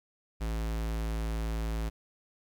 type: tone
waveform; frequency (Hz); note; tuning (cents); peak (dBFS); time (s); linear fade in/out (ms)
square; 55.1; A1; +3; -31; 0.4-1.9; 20
effects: 12-bit